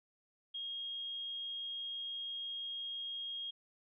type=tone; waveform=sine; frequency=3257 Hz; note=G#7; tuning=34 cents flat; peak=-39 dBFS; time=0.54-3.51 s; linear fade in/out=10 ms; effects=none